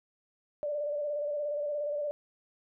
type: tone with vibrato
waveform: sine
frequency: 587.3 Hz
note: D5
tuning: in tune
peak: -30 dBFS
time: 0.63-2.11 s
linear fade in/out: 0 ms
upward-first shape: square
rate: 17 Hz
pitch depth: 32 cents each way
effects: none